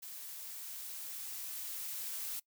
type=noise with level ramp; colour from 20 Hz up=blue; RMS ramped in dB=-47 to -40 dBFS; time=0.02-2.4 s; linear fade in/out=10 ms; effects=noise-tail reverb RT60 0.1 s tail -22 dB re dry